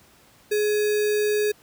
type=tone with sample-and-hold; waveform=sine; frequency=420.2 Hz; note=G#4; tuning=20 cents sharp; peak=-19 dBFS; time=0.51-1.52 s; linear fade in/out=10 ms; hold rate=2100 Hz; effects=pink hiss -55 dBFS RMS until 1.62 s + high-pass 60 Hz 12 dB/octave